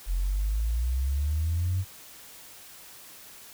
sine exponential sweep, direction up, 42.48 to 96.3 Hz, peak -23 dBFS, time 0.06-1.85 s, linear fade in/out 50 ms, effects tanh soft clip ceiling -19 dBFS + white hiss -48 dBFS RMS until 3.53 s

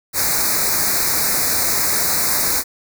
white band-stop noise, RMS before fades -18 dBFS, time 0.13-2.64 s, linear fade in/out 50 ms, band 2400 to 3900 Hz, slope 96 dB/octave, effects none

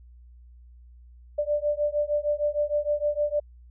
sine beating tone pair, 587.3 / 593.8 Hz, D5 / D5, 0 / +19 cents, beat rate 6.5 Hz, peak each -26 dBFS, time 1.38-3.4 s, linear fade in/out 10 ms, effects added 60 Hz sine -47 dBFS peak until 3.7 s

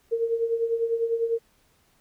sine tone with tremolo, 460 Hz, A#4, 23 cents flat, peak -19 dBFS, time 0.11-1.39 s, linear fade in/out 20 ms, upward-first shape triangle, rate 10 Hz, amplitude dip 75%, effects pink hiss -64 dBFS RMS until 2 s

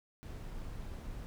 brown noise, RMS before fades -43 dBFS, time 0.23-1.26 s, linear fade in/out 0 ms, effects none

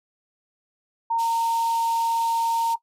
sine tone, 919 Hz, A#5, 25 cents flat, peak -20 dBFS, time 1.1-2.76 s, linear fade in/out 10 ms
pink band-pass noise, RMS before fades -40 dBFS, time 1.18-2.75 s, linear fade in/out 20 ms, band 2600 to 14000 Hz, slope 48 dB/octave
effects noise-tail reverb RT60 0.1 s tail -18 dB re dry

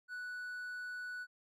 triangle tone, 1480 Hz, F#6, in tune, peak -39 dBFS, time 0.08-1.27 s, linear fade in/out 50 ms, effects none

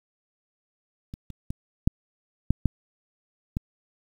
clicks, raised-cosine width 5 ms, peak -24 / -26 / -18 / -6 / -7 / -8 / -14 dBFS, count 7, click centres 1.139 / 1.303 / 1.505 / 1.875 / 2.506 / 2.657 / 3.569 s, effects 8-bit

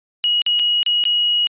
sine tone with dropouts, 2900 Hz, F#7, 35 cents flat, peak -14 dBFS, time 0.24-1.47 s, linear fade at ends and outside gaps 0 ms, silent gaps 0.418-0.464 / 0.592-0.596 / 0.83-0.863 / 1.039-1.053 s, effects resampled to 8000 Hz

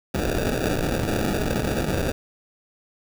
white noise with sample-and-hold, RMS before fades -24 dBFS, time 0.14-2.12 s, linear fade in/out 5 ms, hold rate 1050 Hz, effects none

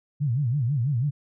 sine tone with vibrato, 130.81 Hz, C3, in tune, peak -21 dBFS, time 0.2-1.11 s, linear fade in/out 20 ms, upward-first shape sine, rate 6.1 Hz, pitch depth 240 cents each way, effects none

